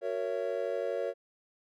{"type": "chord", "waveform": "triangle", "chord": "F# dominant seventh", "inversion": "none", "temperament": "just", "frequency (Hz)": [370, 462.5, 555, 666], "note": ["F#4", "A#4", "C#5", "E5"], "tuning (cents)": [0, -14, 2, 18], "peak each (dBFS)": [-37, -33, -32, -37], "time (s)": [0.01, 1.14], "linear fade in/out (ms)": 50, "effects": []}